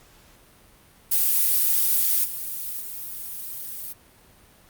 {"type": "noise with level steps", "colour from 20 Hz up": "violet", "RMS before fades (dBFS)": [-20, -31, -34], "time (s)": [1.11, 3.93], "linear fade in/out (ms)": 10, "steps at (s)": [2.24, 2.8], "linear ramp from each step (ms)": 10, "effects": ["pink hiss -54 dBFS RMS until 4.69 s", "Opus 48 kbps"]}